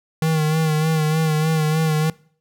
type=tone with vibrato; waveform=square; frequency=156.8 Hz; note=D#3; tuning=14 cents sharp; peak=-17 dBFS; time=0.22-2.1 s; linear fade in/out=2 ms; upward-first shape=sine; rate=3.3 Hz; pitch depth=41 cents each way; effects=noise-tail reverb RT60 0.5 s tail -22 dB re dry